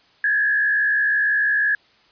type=tone with frequency modulation; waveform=sine; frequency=1683 Hz; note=G#6; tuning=23 cents sharp; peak=-16 dBFS; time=0.24-1.75 s; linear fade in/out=2 ms; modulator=66 Hz; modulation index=0.82; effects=white hiss -56 dBFS RMS until 2.11 s + resampled to 11025 Hz